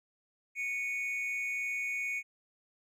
triangle tone pair together, 2219 / 2462 Hz, C#7 / D#7, +1 / -19 cents, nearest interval major second, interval 180 cents, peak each -32 / -36 dBFS, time 0.55-2.23 s, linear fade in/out 50 ms, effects none

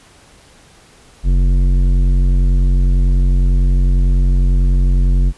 sine tone with tanh clipping, 45.48 Hz, F#1, 29 cents flat, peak -11 dBFS, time 1.23-5.33 s, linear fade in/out 50 ms, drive 12 dB, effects pink hiss -46 dBFS RMS until 5.37 s + resampled to 24000 Hz

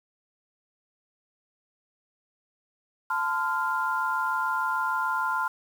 sine chord, F major, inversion first, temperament equal with one note detuned, 880 / 1026.7 / 1396.9 Hz, A5 / C6 / F6, 0 / -33 / 0 cents, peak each -31 / -28 / -28 dBFS, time 3.1-5.48 s, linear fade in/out 5 ms, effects 8-bit

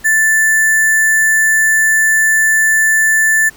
sine tone with sample-and-hold, 1760 Hz, A6, in tune, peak -8 dBFS, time 0.04-3.5 s, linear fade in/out 20 ms, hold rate 8820 Hz, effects pink hiss -42 dBFS RMS until 3.56 s

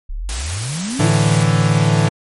sine exponential sweep, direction up, 30.74 to 359.2 Hz, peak -21 dBFS, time 0.09-1.09 s, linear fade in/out 10 ms
white noise, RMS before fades -26 dBFS, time 0.29-1.43 s, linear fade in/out 0 ms
45% pulse chord, A suspended fourth, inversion none, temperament equal, 110 / 146.83 / 164.81 Hz, A2 / D3 / E3, 0 / 0 / 0 cents, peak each -16 dBFS, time 0.99-2.09 s, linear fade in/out 10 ms
effects MP3 48 kbps

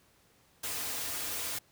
white noise with comb filter, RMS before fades -36 dBFS, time 0.63-1.59 s, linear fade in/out 10 ms, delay 5.3 ms, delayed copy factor -0.6, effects pink hiss -65 dBFS RMS until 1.71 s + high-pass 60 Hz 12 dB/octave

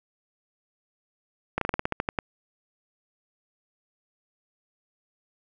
slowing click train, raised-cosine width 0.5 ms, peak -10 dBFS, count 11, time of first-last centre 1.58-2.188 s, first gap 33 ms, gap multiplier 1.13, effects none

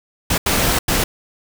pink noise bursts at uneven times, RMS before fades -17 dBFS, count 3, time 0.3-0.38 / 0.46-0.79 / 0.88-1.04 s, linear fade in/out 5 ms, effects none

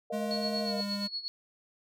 sine chord, Bb suspended fourth, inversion none, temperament equal, 466.2 / 622.3 / 698.5 Hz, Bb4 / Eb5 / F5, 0 / 0 / 0 cents, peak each -38 / -36 / -39 dBFS, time 0.1-0.81 s, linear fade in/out 5 ms
square tone with pitch glide, 211.7 to 202.5 Hz, G#3 to G#3, +33 to -43 cents, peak -34 dBFS, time 0.12-1.08 s, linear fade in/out 20 ms, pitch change -76 cents, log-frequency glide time 0.64-0.74 s
sine tone with tremolo, 4360 Hz, C#8, 29 cents flat, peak -31 dBFS, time 0.31-1.28 s, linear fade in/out 0 ms, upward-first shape sine, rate 8.5 Hz, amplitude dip 80%
effects none

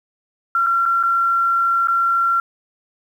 sine tone with dropouts, 1367 Hz, F6, 37 cents flat, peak -14 dBFS, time 0.55-2.4 s, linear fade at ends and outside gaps 2 ms, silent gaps 0.664-0.668 / 0.855-0.86 / 1.029-1.035 / 1.873-1.883 s, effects 8-bit

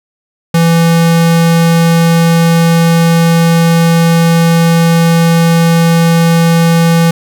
square tone, 166.8 Hz, E3, 21 cents sharp, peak -6 dBFS, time 0.54-7.11 s, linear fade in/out 5 ms, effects none

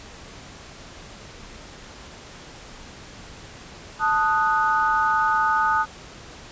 sine chord, D# diminished, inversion second, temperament equal, 880 / 1244.5 / 1480 Hz, A5 / D#6 / F#6, 0 / 0 / 0 cents, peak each -22 / -21 / -24 dBFS, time 3.99-5.86 s, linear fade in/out 50 ms, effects pink hiss -42 dBFS RMS until 6.51 s + resampled to 16000 Hz

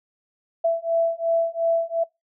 sine beating tone pair, 664 / 666.8 Hz, E5 / E5, +12 / +20 cents, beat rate 2.8 Hz, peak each -22 / -22 dBFS, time 0.64-2.04 s, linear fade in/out 10 ms, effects noise-tail reverb RT60 0.2 s tail -24 dB re dry

